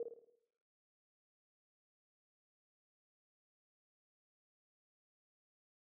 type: tone with echo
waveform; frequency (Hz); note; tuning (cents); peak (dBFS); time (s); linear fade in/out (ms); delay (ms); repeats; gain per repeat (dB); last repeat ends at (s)
sine; 466.2; A#4; 0; -36; 0-0.03; 2; 54; 6; -6; 0.354
effects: noise-tail reverb RT60 0.9 s tail -19 dB re dry